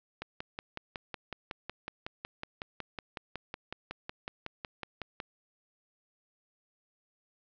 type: click train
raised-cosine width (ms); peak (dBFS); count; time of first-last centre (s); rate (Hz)
0.3; -21; 28; 0.22-5.202; 5.42
effects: low-pass 5000 Hz 12 dB/octave